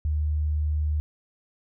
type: tone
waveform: sine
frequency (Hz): 75.7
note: D#2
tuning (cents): -47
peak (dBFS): -22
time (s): 0.05-1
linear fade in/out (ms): 0
effects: none